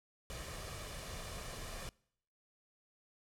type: noise with comb filter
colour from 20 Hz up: pink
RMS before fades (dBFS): -45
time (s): 0.3-1.89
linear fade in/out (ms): 0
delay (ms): 1.7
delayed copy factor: +0.5
effects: noise-tail reverb RT60 0.7 s tail -25 dB re dry + low-pass 11000 Hz 12 dB/octave